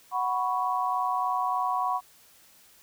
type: chord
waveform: sine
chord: F# suspended fourth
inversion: none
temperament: just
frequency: 740 / 986.7 / 1110 Hz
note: F#5 / B5 / C#6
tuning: 0 / -2 / +2 cents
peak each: -29 dBFS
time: 0.11-2.01 s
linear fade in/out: 50 ms
effects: white hiss -57 dBFS RMS until 2.82 s